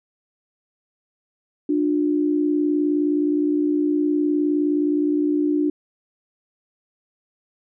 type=tone pair together; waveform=sine; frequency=297.2 / 356.6 Hz; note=D4 / F4; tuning=+21 / +36 cents; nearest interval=minor third; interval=315 cents; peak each=-18 / -24 dBFS; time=1.69-5.7 s; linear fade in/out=5 ms; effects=none